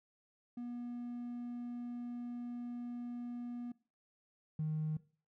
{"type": "tone pair in turn", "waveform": "triangle", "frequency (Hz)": [241.4, 155.2], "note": ["B3", "D#3"], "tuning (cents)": [-39, -4], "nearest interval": "minor sixth", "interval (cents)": 765, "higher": "first", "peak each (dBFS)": [-38, -30], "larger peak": "second", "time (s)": [[0.57, 3.72], [4.59, 4.97]], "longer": "first", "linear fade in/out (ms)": 5, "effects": ["noise-tail reverb RT60 0.4 s tail -22 dB re dry", "tanh soft clip ceiling -31 dBFS"]}